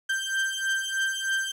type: beating tone pair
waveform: 35% pulse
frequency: 1568 / 1571.2 Hz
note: G6 / G6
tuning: 0 / +4 cents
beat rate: 3.2 Hz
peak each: -27 dBFS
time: 0.09-1.52 s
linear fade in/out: 10 ms
effects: low-pass 11000 Hz 12 dB/octave + 9-bit